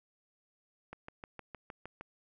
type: click train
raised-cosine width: 0.5 ms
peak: -29 dBFS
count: 8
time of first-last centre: 0.93-2.01 s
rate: 6.48 Hz
effects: none